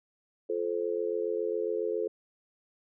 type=chord; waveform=sine; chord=F major; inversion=none; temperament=just; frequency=349.2 / 436.5 / 523.8 Hz; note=F4 / A4 / C5; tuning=0 / -14 / +2 cents; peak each=-35 / -30 / -35 dBFS; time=0.49-2.08 s; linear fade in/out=10 ms; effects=none